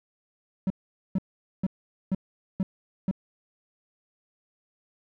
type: tone bursts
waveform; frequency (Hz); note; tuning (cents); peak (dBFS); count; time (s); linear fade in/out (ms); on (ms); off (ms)
triangle; 189.6; F#3; +43; -20; 6; 0.67-3.112; 2; 32; 450
effects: none